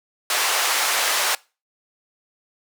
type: band-pass noise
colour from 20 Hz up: pink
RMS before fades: -21 dBFS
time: 0.3-1.35 s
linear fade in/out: 2 ms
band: 800 to 13000 Hz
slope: 12 dB/octave
effects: noise-tail reverb RT60 0.3 s tail -23 dB re dry + high-pass 400 Hz 12 dB/octave